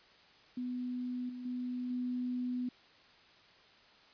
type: tone with level steps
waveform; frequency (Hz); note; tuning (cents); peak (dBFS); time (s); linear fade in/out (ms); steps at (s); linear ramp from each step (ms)
sine; 248.7; B3; +12; -35 / -41 / -35 / -33; 0.57-2.69; 5; 1.29 / 1.45 / 1.9; 5
effects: white hiss -61 dBFS RMS until 4.13 s + resampled to 11025 Hz